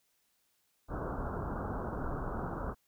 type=low-pass noise; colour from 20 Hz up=pink; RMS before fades=-37 dBFS; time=0.88-2.75 s; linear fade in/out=50 ms; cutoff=1500 Hz; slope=96 dB/octave; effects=white hiss -75 dBFS RMS until 2.87 s